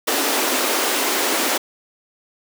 pink high-pass noise, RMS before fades -20 dBFS, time 0.07-1.58 s, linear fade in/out 10 ms, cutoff 260 Hz, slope 48 dB/octave, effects none

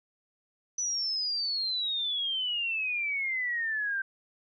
sine exponential sweep, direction down, 6000 to 1559 Hz, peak -28 dBFS, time 0.78-4.02 s, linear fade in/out 5 ms, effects none

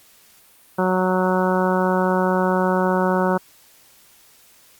harmonic tone, 184.8 Hz, F#3, 2 cents flat, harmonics 1 / 2 / 3 / 4 / 5 / 6 / 7 / 8, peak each -21 / -23 / -23 / -28 / -24 / -30 / -29 / -29 dBFS, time 0.78-3.38 s, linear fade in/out 10 ms, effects white hiss -52 dBFS RMS until 4.79 s + Opus 48 kbps

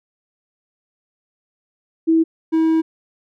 sine / triangle tone pair in turn, 325.1 / 322.1 Hz, E4 / E4, -24 / -40 cents, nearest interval unison, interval 16 cents, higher first, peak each -11 dBFS, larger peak neither, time 2.07-2.24 / 2.52-2.82 s, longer second, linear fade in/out 20 ms, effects none

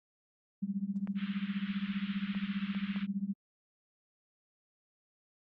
sine tone with tremolo, 197.7 Hz, G3, 15 cents sharp, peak -28 dBFS, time 0.62-3.34 s, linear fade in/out 10 ms, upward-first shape triangle, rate 15 Hz, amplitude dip 100%
clicks, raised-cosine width 0.5 ms, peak -32 dBFS, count 4, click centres 1.074 / 2.349 / 2.749 / 2.961 s
white band-pass noise, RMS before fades -48 dBFS, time 1.15-3.07 s, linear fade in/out 50 ms, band 1200 to 3400 Hz, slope 48 dB/octave
effects Opus 48 kbps

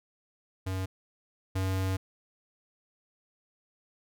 square tone pair in turn, 94.2 / 94.73 Hz, F#2 / F#2, +32 / +41 cents, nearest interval unison, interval 9 cents, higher second, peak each -31 / -28 dBFS, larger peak second, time 0.66-0.86 / 1.55-1.97 s, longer second, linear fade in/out 10 ms, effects none

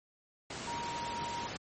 sine tone in noise, 943 Hz, A#5, 20 cents sharp, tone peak -37 dBFS, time 0.67-1.47 s, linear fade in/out 5 ms, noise pink, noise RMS -40 dBFS, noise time 0.5-1.57 s, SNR 0 dB, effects high-pass 100 Hz 12 dB/octave + MP3 32 kbps

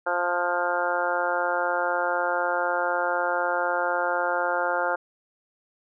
harmonic tone, 176 Hz, F3, 14 cents sharp, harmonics 2 / 3 / 4 / 5 / 6 / 7 / 8 / 9, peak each -36 / -28 / -30 / -29 / -35 / -35 / -28 / -35 dBFS, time 0.06-4.96 s, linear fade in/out 10 ms, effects none

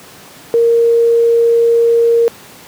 sine tone, 465.4 Hz, A#4, 3 cents flat, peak -7 dBFS, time 0.54-2.28 s, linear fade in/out 0 ms, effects pink hiss -37 dBFS RMS until 2.67 s + high-pass 150 Hz 12 dB/octave

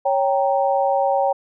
sine chord, G diminished, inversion second, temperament equal, 554.4 / 784 / 932.3 Hz, Db5 / G5 / Bb5, 0 / 0 / 0 cents, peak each -19 / -19 / -25 dBFS, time 0.05-1.33 s, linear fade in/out 10 ms, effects none

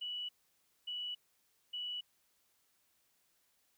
sine tone bursts, 2949 Hz, F#7, 6 cents flat, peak -38 dBFS, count 3, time 0.01-2.01 s, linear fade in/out 10 ms, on 280 ms, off 580 ms, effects white hiss -75 dBFS RMS until 3.77 s

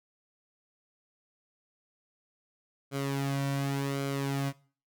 sawtooth tone with flanger, 138.59 Hz, C#3, in tune, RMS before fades -31 dBFS, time 2.91-4.53 s, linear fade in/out 50 ms, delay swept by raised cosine 1.1 to 2.4 ms, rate 0.89 Hz, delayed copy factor -0.6, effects noise-tail reverb RT60 0.4 s tail -19 dB re dry

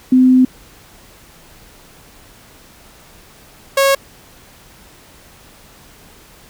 sine / sawtooth tone pair in turn, 256.1 / 548.3 Hz, C4 / C#5, -37 / -19 cents, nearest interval octave + minor second, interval 1318 cents, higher second, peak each -6 dBFS, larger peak neither, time 0.12-0.45 / 3.77-3.95 s, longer first, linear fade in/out 5 ms, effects pink hiss -44 dBFS RMS until 6.49 s

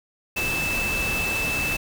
sine tone in noise, 2632 Hz, E7, 3 cents flat, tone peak -24 dBFS, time 0.36-1.77 s, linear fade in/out 10 ms, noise pink, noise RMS -29 dBFS, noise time 0.36-1.77 s, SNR +2 dB, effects none

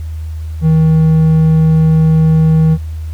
triangle tone, 159 Hz, D#3, 38 cents sharp, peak -4 dBFS, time 0.61-2.78 s, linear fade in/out 50 ms, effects added 79 Hz sine -19 dBFS peak until 3.13 s + pink hiss -45 dBFS RMS until 3.13 s

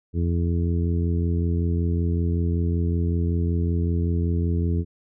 harmonic tone, 85.3 Hz, F2, 40 cents flat, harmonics 1 / 2 / 3 / 4 / 5, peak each -21 / -27 / -31 / -33 / -35 dBFS, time 0.13-4.85 s, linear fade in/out 50 ms, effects none

